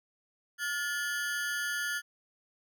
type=ring-modulated tone; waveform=40% pulse; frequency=1581 Hz; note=G6; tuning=14 cents sharp; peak=-27 dBFS; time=0.58-2.02 s; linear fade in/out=50 ms; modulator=153 Hz; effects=none